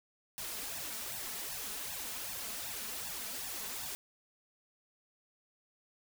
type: noise with flanger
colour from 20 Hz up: white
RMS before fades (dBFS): -41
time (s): 0.38-3.95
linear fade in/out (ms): 0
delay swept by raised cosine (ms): 1.1 to 4.7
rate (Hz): 2.6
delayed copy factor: +0.9
effects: none